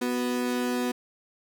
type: tone pair together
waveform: 35% pulse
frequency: 246.9 / 370 Hz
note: B3 / F#4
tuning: 0 / 0 cents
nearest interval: perfect fifth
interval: 700 cents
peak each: -25 / -30 dBFS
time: 0.01-0.92 s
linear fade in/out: 10 ms
effects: none